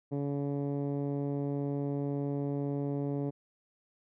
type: tone with low-pass filter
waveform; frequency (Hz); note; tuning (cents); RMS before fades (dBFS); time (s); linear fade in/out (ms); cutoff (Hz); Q
10% pulse; 141.9; C#3; +41; -33; 0.11-3.31; 20; 370; 0.87
effects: none